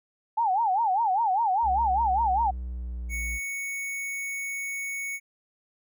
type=tone with vibrato; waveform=sine; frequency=830.6 Hz; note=G#5; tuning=in tune; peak=-21 dBFS; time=0.37-2.51 s; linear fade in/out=10 ms; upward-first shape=sine; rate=5 Hz; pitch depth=220 cents each way
type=tone with pitch glide; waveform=triangle; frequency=66 to 59.14 Hz; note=C2 to A#1; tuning=+16 to +26 cents; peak=-29 dBFS; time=1.62-3.4 s; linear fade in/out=50 ms; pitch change=-190 cents; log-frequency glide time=1.76-3.2 s
type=tone; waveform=square; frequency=2221 Hz; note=C#7; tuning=3 cents sharp; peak=-31 dBFS; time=3.09-5.2 s; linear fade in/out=50 ms
effects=none